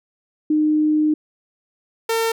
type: tone pair in turn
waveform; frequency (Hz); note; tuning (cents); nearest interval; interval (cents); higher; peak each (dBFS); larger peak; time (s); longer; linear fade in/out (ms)
sine / sawtooth; 305.6 / 453.4; D#4 / A#4; -31 / -48; perfect fifth; 683; second; -14; neither; 0.5-1.14 / 2.09-2.32; first; 5
effects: none